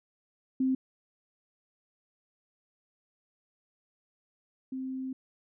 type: tone pair in turn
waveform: sine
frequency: 261.6 / 261.6 Hz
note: C4 / C4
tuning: 0 / 0 cents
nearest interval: unison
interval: 0 cents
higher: neither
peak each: -24 / -33 dBFS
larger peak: first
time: 0.6-0.75 / 4.72-5.13 s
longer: second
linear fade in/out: 5 ms
effects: none